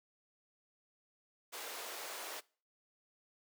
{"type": "high-pass noise", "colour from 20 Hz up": "pink", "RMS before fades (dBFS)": -45, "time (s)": [1.52, 2.41], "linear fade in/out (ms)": 20, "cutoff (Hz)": 430, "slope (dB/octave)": 24, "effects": ["noise-tail reverb RT60 0.4 s tail -23 dB re dry"]}